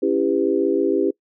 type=chord; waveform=sine; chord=C# half-diminished seventh; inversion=none; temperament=just; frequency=277.2 / 332.6 / 399.1 / 498.9 Hz; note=C#4 / E4 / G4 / B4; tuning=0 / +16 / +31 / +17 cents; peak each=-23 / -21 / -20 / -25 dBFS; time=0.02-1.11 s; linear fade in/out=10 ms; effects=noise-tail reverb RT60 0.1 s tail -23 dB re dry